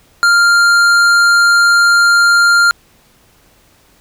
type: tone with hard clipping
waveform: sine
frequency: 1396.9 Hz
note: F6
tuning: in tune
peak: -8 dBFS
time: 0.23-2.71 s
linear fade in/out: 0 ms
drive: 11 dB
effects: pink hiss -50 dBFS RMS until 4 s